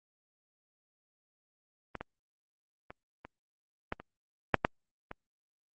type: clicks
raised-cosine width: 0.5 ms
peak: -22 / -23 / -29 / -29 / -17 / -29 / -6 / -9 / -25 dBFS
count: 9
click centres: 1.953 / 2.01 / 2.905 / 3.25 / 3.924 / 4 / 4.543 / 4.649 / 5.114 s
effects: Opus 32 kbps